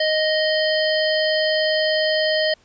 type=harmonic tone; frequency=622.3 Hz; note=D#5; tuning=in tune; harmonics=1 / 3 / 5 / 7 / 8; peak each=-19 / -24 / -26 / -27 / -28 dBFS; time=0-2.54 s; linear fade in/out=5 ms; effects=pink hiss -57 dBFS RMS until 2.64 s + resampled to 16000 Hz